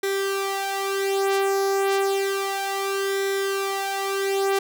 sawtooth tone with flanger, 392 Hz, G4, in tune, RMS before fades -24 dBFS, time 0.03-4.59 s, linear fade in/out 5 ms, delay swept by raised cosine 0.53 to 2.73 ms, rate 0.31 Hz, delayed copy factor +0.7, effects none

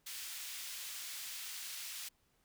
pink high-pass noise, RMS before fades -45 dBFS, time 0.06-2.09 s, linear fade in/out 10 ms, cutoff 2700 Hz, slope 12 dB/octave, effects pink hiss -75 dBFS RMS until 2.44 s

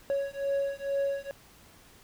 triangle beating tone pair, 554.4 / 556.6 Hz, C#5 / C#5, 0 / +7 cents, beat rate 2.2 Hz, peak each -29 dBFS, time 0.1-1.31 s, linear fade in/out 0 ms, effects pink hiss -56 dBFS RMS until 2.03 s

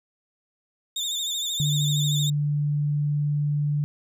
30% pulse tone with vibrato, 3613 Hz, A7, 45 cents sharp, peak -23 dBFS, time 0.96-2.3 s, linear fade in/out 5 ms, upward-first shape triangle, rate 13 Hz, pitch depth 84 cents each way
sine tone, 146.83 Hz, D3, in tune, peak -21 dBFS, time 1.6-3.84 s, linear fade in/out 0 ms
effects none

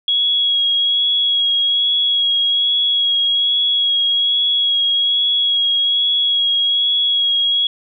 sine tone with vibrato, 3322 Hz, G#7, in tune, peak -13 dBFS, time 0.08-7.67 s, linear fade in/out 2 ms, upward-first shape sine, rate 1.2 Hz, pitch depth 17 cents each way, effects none

